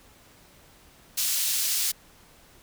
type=high-pass noise; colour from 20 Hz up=pink; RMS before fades=-26 dBFS; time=1.17-1.92 s; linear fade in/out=10 ms; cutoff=4500 Hz; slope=12 dB/octave; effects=pink hiss -55 dBFS RMS until 2.62 s